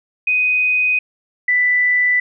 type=tone pair in turn; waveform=sine; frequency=2499 / 1983.5 Hz; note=D#7 / B6; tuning=+7 / +7 cents; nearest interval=major third; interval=400 cents; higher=first; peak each=-13 / -12 dBFS; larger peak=second; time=0.27-0.99 / 1.48-2.2 s; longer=neither; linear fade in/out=5 ms; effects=none